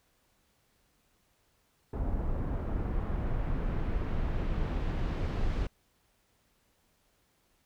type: noise with low-pass filter sweep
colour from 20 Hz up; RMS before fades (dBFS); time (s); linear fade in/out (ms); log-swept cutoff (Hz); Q
brown; -31; 1.93-5.67; 5; 990 to 4700; 0.73
effects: pink hiss -71 dBFS RMS until 7.65 s